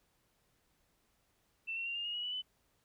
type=tone with pitch steps; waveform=sine; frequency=2677 / 2722 / 2768 / 2815 / 2863 / 2911 / 2960 / 3010 Hz; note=E7 / F7 / F7 / F7 / F7 / F#7 / F#7 / F#7; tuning=+26 / -45 / -16 / +13 / +42 / -29 / 0 / +29 cents; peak=-36 dBFS; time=1.67-2.422 s; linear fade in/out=20 ms; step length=94 ms; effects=pink hiss -75 dBFS RMS until 2.84 s